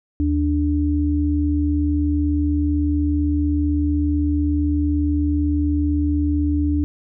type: tone pair together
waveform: sine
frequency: 77.79 / 293.7 Hz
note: D#2 / D4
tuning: 0 / 0 cents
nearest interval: octave + major seventh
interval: 2300 cents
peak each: -19 dBFS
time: 0.2-6.84 s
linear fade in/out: 0 ms
effects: none